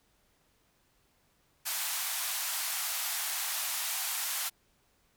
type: band-pass noise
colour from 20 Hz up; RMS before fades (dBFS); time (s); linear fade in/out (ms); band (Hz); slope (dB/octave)
white; -34; 1.65-4.5; 20; 690 to 16000; 48
effects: pink hiss -70 dBFS RMS until 5.16 s